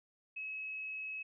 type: tone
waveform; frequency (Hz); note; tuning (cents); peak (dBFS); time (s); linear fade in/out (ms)
sine; 2570; E7; -45; -39; 0.36-1.23; 10
effects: none